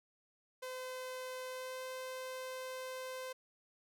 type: tone with pitch glide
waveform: sawtooth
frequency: 512 to 515.9 Hz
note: C5 to C5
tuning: -38 to -24 cents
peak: -38 dBFS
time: 0.62-3.33 s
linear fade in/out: 10 ms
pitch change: +14 cents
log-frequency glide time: 1.48-1.83 s
effects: none